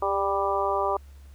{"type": "harmonic tone with a mistuned harmonic", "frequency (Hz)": 196.7, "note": "G3", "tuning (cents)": 6, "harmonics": [2, 3, 4, 5, 6], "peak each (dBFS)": [-29, -29, -29, -29, -29], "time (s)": [0.02, 0.97], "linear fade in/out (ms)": 5, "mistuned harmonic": 2, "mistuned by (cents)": 21, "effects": ["added 69 Hz sine -44 dBFS peak until 1.34 s", "pink hiss -61 dBFS RMS until 1.34 s"]}